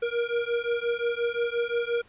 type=beating tone pair; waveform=square; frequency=469.8 / 475.5 Hz; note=A#4 / A#4; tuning=+13 / +34 cents; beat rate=5.7 Hz; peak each=-29 dBFS; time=0.02-2.02 s; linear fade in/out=10 ms; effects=pink hiss -58 dBFS RMS until 2.08 s + resampled to 8000 Hz